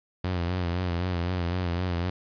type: tone with vibrato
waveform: sawtooth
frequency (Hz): 88.6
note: F2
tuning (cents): +25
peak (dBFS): -22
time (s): 0.24-2.1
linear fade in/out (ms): 5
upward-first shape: sine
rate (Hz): 3.9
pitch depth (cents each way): 68
effects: resampled to 11025 Hz + 9-bit